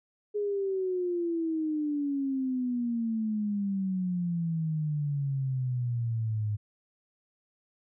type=exponential sweep; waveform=sine; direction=down; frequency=418.5 to 103.83 Hz; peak=-27 dBFS; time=0.34-6.57 s; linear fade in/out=20 ms; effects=none